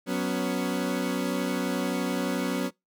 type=chord; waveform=30% pulse; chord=F# suspended fourth; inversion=none; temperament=equal with one note detuned; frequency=185 / 246.9 / 278.6 Hz; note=F#3 / B3 / C#4; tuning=0 / 0 / +9 cents; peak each=-28 dBFS; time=0.06-2.71 s; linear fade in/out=50 ms; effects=noise-tail reverb RT60 0.2 s tail -25 dB re dry